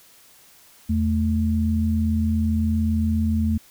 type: tone pair together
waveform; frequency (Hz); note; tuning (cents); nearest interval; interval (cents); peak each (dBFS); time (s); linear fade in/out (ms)
sine; 82.41 / 219.8; E2 / A3; 0 / -2; octave + perfect fourth; 1698; -21; 0.89-3.58; 10
effects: white hiss -52 dBFS RMS until 3.7 s